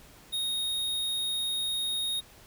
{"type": "tone", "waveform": "square", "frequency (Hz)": 3729, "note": "A#7", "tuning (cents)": 0, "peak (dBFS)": -29, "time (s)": [0.32, 2.21], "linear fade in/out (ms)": 20, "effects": ["pink hiss -54 dBFS RMS until 2.46 s"]}